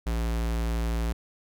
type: tone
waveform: square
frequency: 57 Hz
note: A#1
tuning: 38 cents flat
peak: -26 dBFS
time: 0.06-1.13 s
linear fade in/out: 10 ms
effects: none